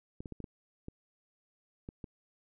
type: clicks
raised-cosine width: 3 ms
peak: -29 dBFS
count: 8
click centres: 0.205 / 0.258 / 0.323 / 0.403 / 0.442 / 0.884 / 1.889 / 2.042 s
effects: none